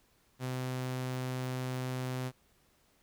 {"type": "tone", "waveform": "sawtooth", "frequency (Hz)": 128.1, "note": "C3", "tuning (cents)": -36, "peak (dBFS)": -30, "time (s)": [0.39, 2.32], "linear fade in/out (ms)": 50, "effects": ["pink hiss -69 dBFS RMS until 3.02 s"]}